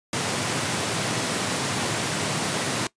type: high-pass noise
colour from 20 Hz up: pink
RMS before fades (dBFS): -26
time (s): 0.13-2.87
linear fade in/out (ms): 2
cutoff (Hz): 100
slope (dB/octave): 48
effects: noise-tail reverb RT60 0.1 s tail -20 dB re dry + resampled to 22050 Hz